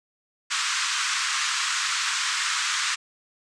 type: band-pass noise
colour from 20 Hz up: pink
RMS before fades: -26 dBFS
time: 0.5-2.96 s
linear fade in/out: 20 ms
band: 1100 to 8200 Hz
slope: 48 dB/octave
effects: none